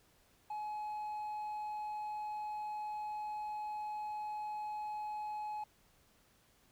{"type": "tone with hard clipping", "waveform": "sine", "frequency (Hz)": 846, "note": "G#5", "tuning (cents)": 32, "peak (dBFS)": -39, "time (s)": [0.5, 5.64], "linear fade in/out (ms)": 5, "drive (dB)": 2, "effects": ["pink hiss -69 dBFS RMS until 6.71 s"]}